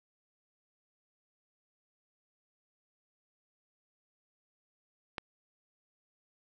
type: click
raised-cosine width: 0.3 ms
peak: -19 dBFS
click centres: 5.182 s
effects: none